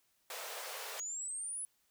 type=high-pass noise; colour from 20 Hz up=pink; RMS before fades=-44 dBFS; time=0.3-1 s; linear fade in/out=2 ms; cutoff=450 Hz; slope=48 dB/octave
type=exponential sweep; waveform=sine; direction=up; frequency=6645 to 10280 Hz; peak=-38 dBFS; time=0.99-1.65 s; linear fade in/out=0 ms
effects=white hiss -75 dBFS RMS until 1.9 s